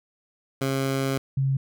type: tone pair in turn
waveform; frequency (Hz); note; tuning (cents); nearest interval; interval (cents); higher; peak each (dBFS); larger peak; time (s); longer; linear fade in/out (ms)
15% pulse / sine; 135.2 / 135.2; C#3 / C#3; -43 / -43; unison; 0; neither; -17 / -20; first; 0.61-1.18 / 1.37-1.57; first; 5
effects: none